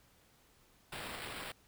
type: noise with sample-and-hold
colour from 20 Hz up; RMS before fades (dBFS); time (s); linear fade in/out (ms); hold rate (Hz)
white; -44; 0.92-1.52; 5; 6300
effects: pink hiss -67 dBFS RMS until 1.67 s